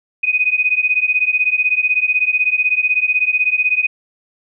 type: beating tone pair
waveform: sine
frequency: 2489 / 2505 Hz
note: D#7 / D#7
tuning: 0 / +11 cents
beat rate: 16 Hz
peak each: -16 dBFS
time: 0.23-3.87 s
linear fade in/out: 10 ms
effects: none